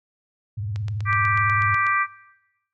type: tone with vibrato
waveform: sine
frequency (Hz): 103.83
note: G#2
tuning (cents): 0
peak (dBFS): -25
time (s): 0.57-1.75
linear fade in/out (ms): 10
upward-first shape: triangle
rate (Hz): 18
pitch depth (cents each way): 190
type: click train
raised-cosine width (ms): 0.2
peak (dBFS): -20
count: 10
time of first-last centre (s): 0.76-1.867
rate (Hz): 8.13
type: harmonic tone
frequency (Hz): 392.2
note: G4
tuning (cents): +1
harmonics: 3 / 4 / 5 / 6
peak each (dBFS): -21 / -26 / -23 / -28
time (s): 1.05-2.07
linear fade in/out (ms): 50
effects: noise-tail reverb RT60 1.0 s tail -19 dB re dry + MP3 64 kbps